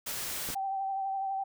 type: noise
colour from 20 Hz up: white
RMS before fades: -36 dBFS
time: 0.06-0.55 s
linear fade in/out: 10 ms
type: clicks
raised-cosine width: 2 ms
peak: -29 dBFS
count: 2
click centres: 0.489 / 0.502 s
type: tone with vibrato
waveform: sine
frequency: 777 Hz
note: G5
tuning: 16 cents flat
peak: -30 dBFS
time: 0.55-1.44 s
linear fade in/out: 10 ms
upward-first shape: triangle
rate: 12 Hz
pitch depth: 29 cents each way
effects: none